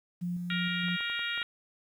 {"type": "tone with tremolo", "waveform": "sine", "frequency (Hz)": 176.1, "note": "F3", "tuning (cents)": 15, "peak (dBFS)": -30, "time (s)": [0.21, 0.97], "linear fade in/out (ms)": 20, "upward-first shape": "square", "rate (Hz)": 3.2, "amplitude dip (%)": 30}
{"type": "harmonic tone", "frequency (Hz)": 469.8, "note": "A#4", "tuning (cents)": 13, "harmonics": [3, 4, 5, 6, 7, 8], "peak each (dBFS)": [-36, -37, -38, -39, -39, -40], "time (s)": [0.5, 1.43], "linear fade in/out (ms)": 2}
{"type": "clicks", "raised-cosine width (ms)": 0.5, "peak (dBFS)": -32, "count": 6, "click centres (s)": [0.884, 1.007, 1.099, 1.193, 1.377, 1.417]}
{"effects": ["10-bit"]}